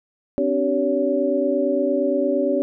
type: tone cluster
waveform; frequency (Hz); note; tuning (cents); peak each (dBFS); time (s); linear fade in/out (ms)
sine; 263 / 291.7 / 384.9 / 567; C4 / D4 / G4 / C#5; +9 / -12 / -32 / +39; -24 / -24 / -24 / -21; 0.38-2.62; 0
effects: none